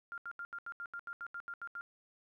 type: tone bursts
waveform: sine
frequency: 1396.9 Hz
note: F6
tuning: in tune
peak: -40 dBFS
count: 13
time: 0.12-1.81 s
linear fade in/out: 0 ms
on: 58 ms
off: 78 ms
effects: 13-bit

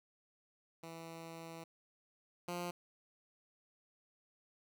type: tone pair in turn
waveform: 10% pulse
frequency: 164.81 / 175.44 Hz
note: E3 / F3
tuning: 0 / +8 cents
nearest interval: minor second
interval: 108 cents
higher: second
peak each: -39 / -31 dBFS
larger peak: second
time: 0.83-1.64 / 2.48-2.71 s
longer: first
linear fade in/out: 5 ms
effects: none

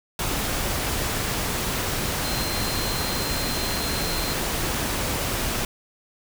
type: tone in noise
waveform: sine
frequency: 4144 Hz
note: C8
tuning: 17 cents flat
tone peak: -32 dBFS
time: 2.24-4.33 s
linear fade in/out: 2 ms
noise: pink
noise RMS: -26 dBFS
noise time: 0.19-5.65 s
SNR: -9 dB
effects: none

